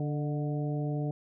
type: harmonic tone with a mistuned harmonic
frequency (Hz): 146.83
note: D3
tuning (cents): 0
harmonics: 1 / 2 / 3 / 4 / 5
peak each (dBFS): -30 / -36 / -40 / -42 / -44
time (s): 0-1.11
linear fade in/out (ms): 2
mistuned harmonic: 4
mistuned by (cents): +52
effects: none